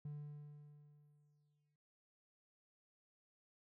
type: tone with exponential decay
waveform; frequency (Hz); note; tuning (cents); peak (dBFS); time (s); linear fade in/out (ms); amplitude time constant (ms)
triangle; 147.3; D3; +6; -40; 0.05-1.76; 5; 370
effects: noise-tail reverb RT60 0.4 s tail -17 dB re dry + tanh soft clip ceiling -38 dBFS